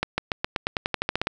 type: accelerating click train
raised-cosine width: 0.3 ms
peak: -7 dBFS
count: 14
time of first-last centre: 0.03-1.271 s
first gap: 150 ms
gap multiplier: 0.92
effects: none